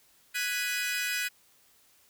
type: chord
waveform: sawtooth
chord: G# minor seventh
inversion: third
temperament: equal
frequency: 1480 / 1661.2 / 1975.5 / 2489 Hz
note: F#6 / G#6 / B6 / D#7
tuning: 0 / 0 / 0 / 0 cents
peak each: -31 / -33 / -32 / -30 dBFS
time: 0.34-1.29 s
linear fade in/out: 20 ms
effects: white hiss -63 dBFS RMS until 2.09 s